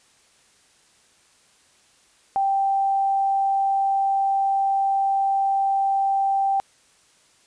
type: tone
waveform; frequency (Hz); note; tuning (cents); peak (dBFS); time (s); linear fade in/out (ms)
sine; 784; G5; 0; -18; 2.36-6.6; 0
effects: white hiss -58 dBFS RMS until 7.46 s + resampled to 22050 Hz